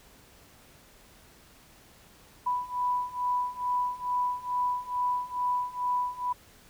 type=beating tone pair; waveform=sine; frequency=987.8 / 990.1 Hz; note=B5 / B5; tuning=0 / +4 cents; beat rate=2.3 Hz; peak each=-31 / -29 dBFS; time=2.46-6.33 s; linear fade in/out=10 ms; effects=pink hiss -56 dBFS RMS until 6.69 s